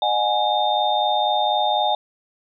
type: tone cluster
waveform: sine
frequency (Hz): 610 / 730 / 834 / 3637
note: D#5 / F#5 / G#5 / A#7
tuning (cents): -34 / -24 / +7 / -43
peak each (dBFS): -25 / -23 / -20 / -25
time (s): 0.02-1.95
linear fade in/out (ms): 2
effects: none